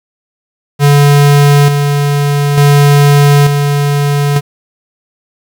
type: tone with tremolo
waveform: square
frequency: 143.7 Hz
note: D3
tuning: 37 cents flat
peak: -4 dBFS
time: 0.79-4.41 s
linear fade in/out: 50 ms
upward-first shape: square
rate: 0.56 Hz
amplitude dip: 45%
effects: 7-bit